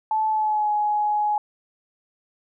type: tone with pitch glide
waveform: sine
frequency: 870 to 838.9 Hz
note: A5 to G#5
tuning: -20 to +17 cents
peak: -19 dBFS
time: 0.11-1.38 s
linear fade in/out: 2 ms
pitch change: -63 cents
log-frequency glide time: 0.29-0.71 s
effects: none